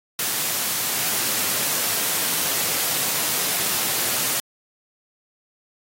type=high-pass noise; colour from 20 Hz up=white; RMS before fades=-23 dBFS; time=0.19-4.4 s; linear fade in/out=2 ms; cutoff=100 Hz; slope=48 dB/octave; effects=AAC 48 kbps